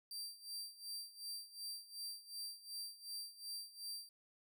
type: tone with tremolo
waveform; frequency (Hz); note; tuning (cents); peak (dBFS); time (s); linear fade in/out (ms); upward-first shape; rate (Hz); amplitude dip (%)
sawtooth; 4699; D8; 0; -40; 0.11-4.09; 2; sine; 2.7; 85
effects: none